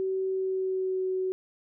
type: tone with pitch glide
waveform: sine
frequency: 380 to 374.1 Hz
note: F#4 to F#4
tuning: +46 to +19 cents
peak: -26 dBFS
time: 0-1.32 s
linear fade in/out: 0 ms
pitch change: -27 cents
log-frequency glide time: 0.29-1.06 s
effects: none